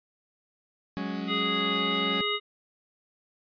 40% pulse chord, F# suspended second, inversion none, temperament equal, 185 / 207.7 / 277.2 Hz, F#3 / G#3 / C#4, 0 / 0 / 0 cents, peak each -34 dBFS, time 0.97-2.21 s, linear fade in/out 0 ms
harmonic tone, 415.3 Hz, G#4, in tune, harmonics 1 / 3 / 5 / 7 / 9, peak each -32 / -32 / -32 / -32 / -32 dBFS, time 1.27-2.4 s, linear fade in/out 50 ms
effects resampled to 11025 Hz

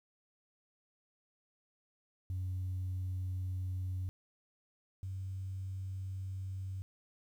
sine tone pair in turn, 92.5 / 94.94 Hz, F#2 / F#2, 0 / +45 cents, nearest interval unison, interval 45 cents, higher second, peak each -33 / -37 dBFS, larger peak first, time 2.3-4.09 / 5.03-6.82 s, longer neither, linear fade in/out 0 ms, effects tanh soft clip ceiling -32 dBFS + 11-bit

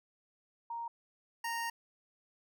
sine / 25% pulse tone pair in turn, 932.3 / 927.8 Hz, A#5 / A#5, 0 / -8 cents, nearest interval unison, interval 8 cents, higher first, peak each -37 / -31 dBFS, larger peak second, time 0.7-0.88 / 1.44-1.7 s, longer second, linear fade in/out 5 ms, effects none

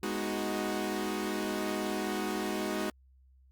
sawtooth chord, G# minor seventh, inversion none, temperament equal, 207.7 / 246.9 / 311.1 / 370 Hz, G#3 / B3 / D#4 / F#4, 0 / 0 / 0 / 0 cents, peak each -32 / -37 / -33 / -32 dBFS, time 0.03-2.9 s, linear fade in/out 2 ms, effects added 65 Hz sine -58 dBFS peak until 3.51 s + Opus 48 kbps

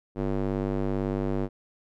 square tone with band-pass filter, 49 Hz, G1, in tune, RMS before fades -28 dBFS, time 0.15-1.49 s, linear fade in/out 50 ms, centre 350 Hz, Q 1.1, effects none

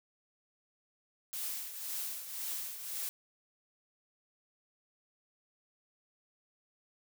blue noise with tremolo, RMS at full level -37 dBFS, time 1.33-3.09 s, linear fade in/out 0 ms, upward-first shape triangle, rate 1.9 Hz, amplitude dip 65%, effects none

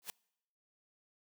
white noise with exponential growth, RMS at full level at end -37 dBFS, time 0.02-0.1 s, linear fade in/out 0 ms, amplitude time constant 17 ms, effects noise-tail reverb RT60 0.8 s tail -26 dB re dry + high-pass 200 Hz 12 dB/octave

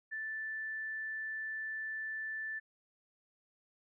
sine tone, 1760 Hz, A6, in tune, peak -37 dBFS, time 0.11-2.6 s, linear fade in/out 20 ms, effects none

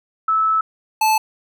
sine / square tone pair in turn, 1306 / 871.7 Hz, E6 / A5, -17 / -16 cents, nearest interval perfect fifth, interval 699 cents, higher first, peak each -14 dBFS, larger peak neither, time 0.28-0.61 / 1.01-1.18 s, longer first, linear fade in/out 5 ms, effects none

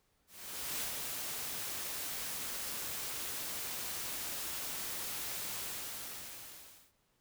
white noise with ADSR envelope, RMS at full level -37 dBFS, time 0.27-6.93 s, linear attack 540 ms, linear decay 100 ms, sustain -3 dB, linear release 1400 ms, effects pink hiss -75 dBFS RMS until 7.2 s

